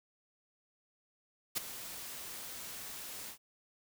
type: noise with ADSR envelope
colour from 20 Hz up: white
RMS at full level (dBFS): -31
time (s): 1.55-3.38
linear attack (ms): 23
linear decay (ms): 12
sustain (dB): -14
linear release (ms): 93
effects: none